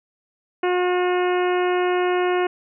harmonic tone, 360 Hz, F#4, 47 cents flat, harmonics 1 / 2 / 3 / 4 / 5 / 6 / 7 / 8, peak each -19 / -25 / -29 / -31 / -33 / -35 / -36 / -37 dBFS, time 0.63-2.47 s, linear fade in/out 5 ms, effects none

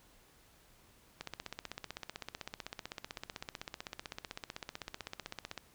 click train, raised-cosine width 0.2 ms, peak -23 dBFS, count 70, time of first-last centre 1.21-5.577 s, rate 15.8 Hz, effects pink hiss -64 dBFS RMS until 5.74 s

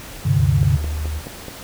sine chord, G suspended fourth, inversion none, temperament just, 98 / 130.67 / 147 Hz, G2 / C3 / D3, 0 / -2 / +2 cents, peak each -18 dBFS, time 0.25-0.77 s, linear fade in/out 10 ms
sine tone with pitch glide, 75.1 to 76.06 Hz, D2 to D#2, +39 to -39 cents, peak -21 dBFS, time 0.35-1.22 s, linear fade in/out 50 ms, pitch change +22 cents, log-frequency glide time 0.8-1.06 s
click train, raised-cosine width 2 ms, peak -18 dBFS, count 5, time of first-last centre 0.63-1.483 s, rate 4.69 Hz
effects pink hiss -36 dBFS RMS until 1.63 s

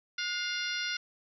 harmonic tone with a mistuned harmonic, 701 Hz, F5, 6 cents sharp, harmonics 2 / 3 / 4 / 5 / 6 / 7 / 8, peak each -36 / -38 / -39 / -40 / -41 / -41 / -42 dBFS, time 0.18-0.97 s, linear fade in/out 5 ms, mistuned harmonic 2, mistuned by +52 cents, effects none

